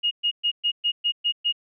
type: tone bursts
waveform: sine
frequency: 2864 Hz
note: F7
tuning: 43 cents sharp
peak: -19 dBFS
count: 8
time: 0.03-1.526 s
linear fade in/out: 20 ms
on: 82 ms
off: 120 ms
effects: none